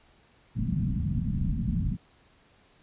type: low-pass noise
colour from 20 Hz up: white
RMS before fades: -28 dBFS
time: 0.55-1.97 s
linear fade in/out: 20 ms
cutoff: 220 Hz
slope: 48 dB/octave
effects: pink hiss -61 dBFS RMS until 2.82 s + resampled to 8000 Hz